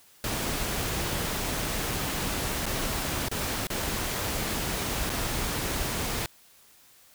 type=noise with dropouts; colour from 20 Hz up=pink; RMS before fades=-30 dBFS; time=0.24-6.26 s; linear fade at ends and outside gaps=1 ms; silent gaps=2.657-2.664 / 3.285-3.314 / 3.67-3.702 / 5.095-5.1 s; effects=white hiss -57 dBFS RMS until 7.14 s